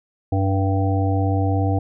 harmonic tone with a mistuned harmonic, 97 Hz, G2, 18 cents flat, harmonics 1 / 3 / 5 / 7 / 8, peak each -18 / -24 / -29 / -29 / -28 dBFS, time 0.32-1.79 s, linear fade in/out 5 ms, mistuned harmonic 1, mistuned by -15 cents, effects none

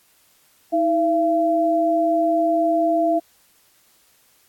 sine tone pair together, 320 / 678 Hz, D#4 / E5, +49 / +49 cents, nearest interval octave + minor second, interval 1300 cents, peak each -21 / -17 dBFS, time 0.72-3.2 s, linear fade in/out 20 ms, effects white hiss -58 dBFS RMS until 4.48 s + AAC 64 kbps

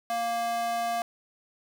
square tone with high-pass filter, 233.1 Hz, A#3, in tune, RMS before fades -29 dBFS, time 0.1-1.02 s, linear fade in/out 0 ms, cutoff 680 Hz, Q 2.7, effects none

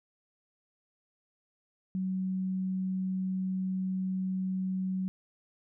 sine tone, 187.5 Hz, F#3, 23 cents sharp, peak -29 dBFS, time 1.95-5.08 s, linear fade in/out 0 ms, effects none

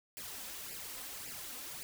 white noise with flanger, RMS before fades -45 dBFS, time 0.17-1.83 s, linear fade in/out 0 ms, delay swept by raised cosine 0.4 to 4 ms, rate 1.8 Hz, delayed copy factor +0.7, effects none

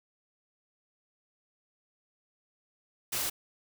white noise, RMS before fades -32 dBFS, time 3.12-3.3 s, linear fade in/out 10 ms, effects none

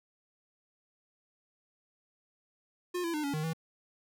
square tone with pitch steps, 357 / 336.5 / 302.2 / 282 / 154.5 / 161.9 Hz, F4 / E4 / D4 / C#4 / D#3 / E3, +38 / +36 / +50 / +30 / -12 / -31 cents, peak -32 dBFS, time 2.94-3.534 s, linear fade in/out 10 ms, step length 99 ms, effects none

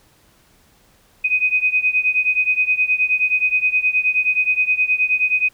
sine beating tone pair, 2500 / 2509.5 Hz, D#7 / D#7, +8 / +14 cents, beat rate 9.5 Hz, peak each -17 / -19 dBFS, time 1.24-5.49 s, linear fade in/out 10 ms, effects pink hiss -55 dBFS RMS until 5.53 s

